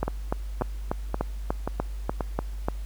two click trains, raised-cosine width 1 ms, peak -11 / -13 dBFS, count 10 / 5, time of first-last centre 0.03-2.685 / 0.08-2.208 s, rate 3.39 / 1.88 Hz, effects added 50 Hz sine -31 dBFS peak until 2.85 s + pink hiss -53 dBFS RMS until 2.85 s

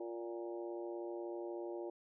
harmonic tone with a mistuned harmonic, 116.54 Hz, A#2, in tune, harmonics 3 / 4 / 5 / 6 / 7 / 8, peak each -42 / -50 / -48 / -58 / -54 / -60 dBFS, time 0-1.9 s, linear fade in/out 5 ms, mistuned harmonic 6, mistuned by +59 cents, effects none

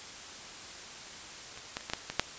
clicks, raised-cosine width 0.2 ms, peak -27 / -16 / -30 / -18 / -12 / -17 / -6 dBFS, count 7, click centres 1.575 / 1.769 / 1.809 / 1.899 / 1.935 / 2.1 / 2.196 s, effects white hiss -45 dBFS RMS until 2.38 s + resampled to 16000 Hz

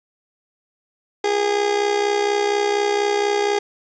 30% pulse tone with amplitude modulation, 410 Hz, G#4, 22 cents flat, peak -12 dBFS, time 1.24-3.59 s, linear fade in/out 5 ms, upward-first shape sine, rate 64.2 Hz, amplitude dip 60%, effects resampled to 16000 Hz + 8-bit

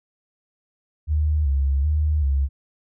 sine tone with vibrato, 72.3 Hz, D2, 27 cents flat, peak -17 dBFS, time 1.07-2.49 s, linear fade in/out 50 ms, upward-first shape square, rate 1.3 Hz, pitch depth 87 cents each way, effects none

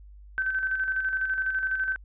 sine tone with tremolo, 1538 Hz, G6, 33 cents flat, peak -23 dBFS, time 0.38-1.96 s, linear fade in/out 0 ms, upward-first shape square, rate 12 Hz, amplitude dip 45%, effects added 50 Hz sine -45 dBFS peak until 2.04 s + resampled to 8000 Hz

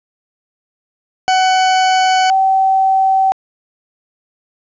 40% pulse / sine tone pair in turn, 749 / 767.8 Hz, F#5 / G5, +21 / -36 cents, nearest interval unison, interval 43 cents, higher second, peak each -9 dBFS, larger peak neither, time 1.28-2.3 / 2.3-3.32 s, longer neither, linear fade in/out 0 ms, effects resampled to 16000 Hz + 8-bit

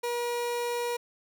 30% pulse tone, 479.3 Hz, A#4, 48 cents sharp, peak -26 dBFS, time 0.03-0.97 s, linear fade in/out 10 ms, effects none

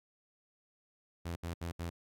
sawtooth tone bursts, 85 Hz, F2, 46 cents flat, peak -33 dBFS, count 4, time 1.25-1.9 s, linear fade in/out 10 ms, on 110 ms, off 70 ms, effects AAC 48 kbps

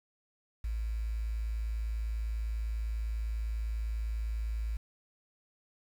sine tone with quantisation, 55 Hz, A1, in tune, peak -31 dBFS, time 0.64-4.77 s, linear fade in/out 5 ms, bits 9, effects none

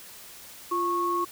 sine tone pair together, 346.5 / 1100 Hz, F4 / C#6, -14 / -14 cents, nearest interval octave + minor sixth, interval 2000 cents, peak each -29 / -25 dBFS, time 0.71-1.25 s, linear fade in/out 10 ms, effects white hiss -46 dBFS RMS until 1.31 s

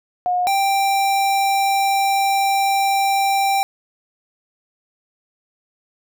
sine / square tone pair in turn, 720 / 786 Hz, F#5 / G5, -47 / +4 cents, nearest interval major second, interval 151 cents, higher second, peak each -16 / -16 dBFS, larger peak neither, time 0.26-0.47 / 0.47-3.63 s, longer second, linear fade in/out 0 ms, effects none

